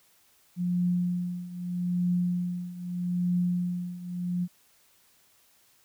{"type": "tone with tremolo", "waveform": "sine", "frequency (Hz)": 177.6, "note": "F3", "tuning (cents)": 29, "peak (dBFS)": -22, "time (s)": [0.56, 4.48], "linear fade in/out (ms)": 50, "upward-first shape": "triangle", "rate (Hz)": 0.8, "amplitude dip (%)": 85, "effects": ["white hiss -63 dBFS RMS until 5.84 s"]}